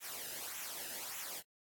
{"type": "noise with flanger", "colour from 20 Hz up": "white", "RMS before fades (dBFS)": -44, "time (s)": [0, 1.43], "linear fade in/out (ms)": 50, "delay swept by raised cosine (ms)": [0.21, 0.91], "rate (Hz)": 1.7, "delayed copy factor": -0.65, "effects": ["AAC 64 kbps"]}